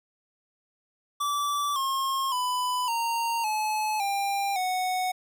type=tone with pitch steps; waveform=square; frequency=1159 / 1075.2 / 997.4 / 925.2 / 858.3 / 796.2 / 738.6 Hz; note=D6 / C6 / B5 / A#5 / A5 / G5 / F#5; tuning=-23 / +47 / +17 / -13 / -43 / +27 / -3 cents; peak=-26 dBFS; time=1.2-5.12 s; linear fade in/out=10 ms; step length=560 ms; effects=none